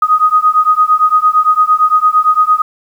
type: beating tone pair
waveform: sine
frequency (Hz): 1244.5 / 1253.3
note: D#6 / D#6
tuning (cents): 0 / +12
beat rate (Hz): 8.8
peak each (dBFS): -10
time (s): 0.02-2.62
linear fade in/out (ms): 5
effects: 7-bit